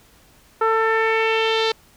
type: tone with low-pass filter sweep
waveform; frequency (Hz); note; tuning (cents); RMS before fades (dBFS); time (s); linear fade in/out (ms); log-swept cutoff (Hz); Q
sawtooth; 446; A4; +23; -19; 0.61-1.72; 5; 1300 to 4100; 3.3
effects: pink hiss -53 dBFS RMS until 1.96 s